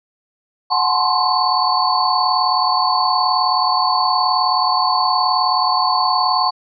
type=tone cluster; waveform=sine; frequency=735 / 863 / 1030 / 1069 / 4468 Hz; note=F#5 / A5 / C6 / C6 / C#8; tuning=-12 / -34 / -28 / +37 / +13 cents; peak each=-20 dBFS; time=0.7-6.51 s; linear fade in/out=20 ms; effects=none